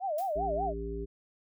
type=tone with vibrato; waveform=sine; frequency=685 Hz; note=F5; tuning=34 cents flat; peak=-29 dBFS; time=0-0.74 s; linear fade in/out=50 ms; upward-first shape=sine; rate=5.1 Hz; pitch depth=250 cents each way
type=noise with exponential decay; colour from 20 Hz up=blue; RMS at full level=-43 dBFS; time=0.18-0.39 s; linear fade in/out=5 ms; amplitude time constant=45 ms
type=harmonic tone; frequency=56.9 Hz; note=A#1; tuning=41 cents flat; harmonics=1 / 3 / 5 / 7; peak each=-37 / -44 / -44 / -37 dBFS; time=0.35-1.06 s; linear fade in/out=20 ms
effects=none